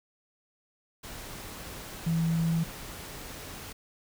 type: tone in noise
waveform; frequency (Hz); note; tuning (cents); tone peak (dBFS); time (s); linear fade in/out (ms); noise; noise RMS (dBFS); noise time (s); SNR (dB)
sine; 164.81; E3; 0; -24; 2.06-2.64; 10; pink; -42; 1.03-3.73; +15
effects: none